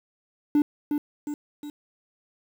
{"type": "tone with echo", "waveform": "triangle", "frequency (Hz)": 294.5, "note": "D4", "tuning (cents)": 5, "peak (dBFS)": -14, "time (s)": [0.55, 0.62], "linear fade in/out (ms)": 2, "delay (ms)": 360, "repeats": 3, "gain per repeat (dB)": -6, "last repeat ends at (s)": 1.7, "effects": ["tanh soft clip ceiling -10 dBFS", "8-bit"]}